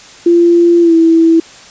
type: tone with pitch glide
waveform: sine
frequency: 343 to 328.5 Hz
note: F4 to E4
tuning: -31 to -6 cents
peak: -4 dBFS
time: 0.26-1.4 s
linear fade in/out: 5 ms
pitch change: -75 cents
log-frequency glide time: 0.81-0.94 s
effects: white hiss -36 dBFS RMS until 1.7 s + resampled to 16000 Hz